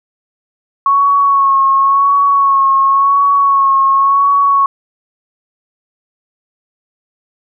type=tone with vibrato; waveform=sine; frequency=1104 Hz; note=C#6; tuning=7 cents flat; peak=-7 dBFS; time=0.86-4.66 s; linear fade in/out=2 ms; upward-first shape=sine; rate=0.93 Hz; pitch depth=30 cents each way; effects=none